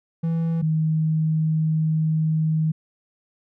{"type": "tone pair in turn", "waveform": ["triangle", "sine"], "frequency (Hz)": [164.81, 157.64], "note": ["E3", "D#3"], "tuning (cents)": [0, 23], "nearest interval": "minor second", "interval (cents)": 77, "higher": "first", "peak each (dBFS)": -18, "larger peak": "neither", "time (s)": [[0.23, 0.62], [0.62, 2.72]], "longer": "second", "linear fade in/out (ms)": 10, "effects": []}